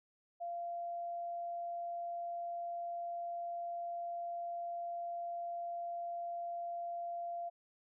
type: tone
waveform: sine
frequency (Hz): 690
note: F5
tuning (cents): -21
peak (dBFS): -38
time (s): 0.4-7.5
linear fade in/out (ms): 20
effects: none